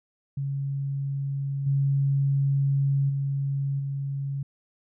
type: tone with level steps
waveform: sine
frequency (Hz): 138.59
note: C#3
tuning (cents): 0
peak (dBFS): -26 / -20 / -24 / -27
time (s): 0.37-4.43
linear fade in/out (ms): 5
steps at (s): 1.66 / 3.09 / 3.79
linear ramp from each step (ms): 10
effects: none